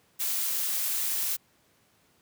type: noise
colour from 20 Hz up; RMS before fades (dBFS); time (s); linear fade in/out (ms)
blue; -29; 0.19-1.37; 20
effects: pink hiss -65 dBFS RMS until 2.21 s + high-pass 100 Hz 12 dB/octave